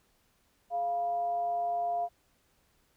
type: tone with frequency modulation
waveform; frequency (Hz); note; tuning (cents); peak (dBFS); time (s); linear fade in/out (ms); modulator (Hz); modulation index
sine; 697; F5; -4; -28; 0.7-2.09; 50; 277; 0.25
effects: pink hiss -70 dBFS RMS until 2.96 s